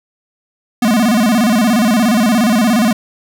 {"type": "tone with vibrato", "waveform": "square", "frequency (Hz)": 225.8, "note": "A3", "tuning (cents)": 45, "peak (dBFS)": -10, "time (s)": [0.82, 2.93], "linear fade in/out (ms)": 5, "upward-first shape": "square", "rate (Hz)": 17, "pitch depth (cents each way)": 140, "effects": []}